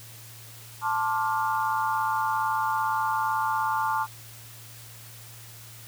sine chord, D minor seventh, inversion second, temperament just, 881 / 1057.2 / 1174.7 / 1409.6 Hz, A5 / C6 / D6 / F6, +2 / +18 / 0 / +16 cents, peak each -26 / -31 / -30 / -32 dBFS, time 0.81-4.07 s, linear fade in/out 50 ms, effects added 114 Hz sine -47 dBFS peak until 5.87 s + white hiss -47 dBFS RMS until 5.87 s

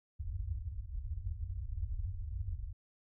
white low-pass noise, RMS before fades -39 dBFS, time 0.19-2.73 s, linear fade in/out 10 ms, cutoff 100 Hz, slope 96 dB/octave, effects none

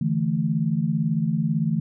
sine chord, D suspended second, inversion none, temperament equal, 146.83 / 164.81 / 220 Hz, D3 / E3 / A3, 0 / 0 / 0 cents, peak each -26 / -23 / -25 dBFS, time 0.01-1.8 s, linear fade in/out 5 ms, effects none

